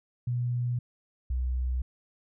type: tone pair in turn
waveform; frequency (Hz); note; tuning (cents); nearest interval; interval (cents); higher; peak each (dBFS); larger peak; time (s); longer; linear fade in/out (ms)
sine; 122.1 / 62.88; B2 / B1; -19 / +32; major seventh; 1149; first; -26; neither; 0.27-0.79 / 1.3-1.82; neither; 5
effects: none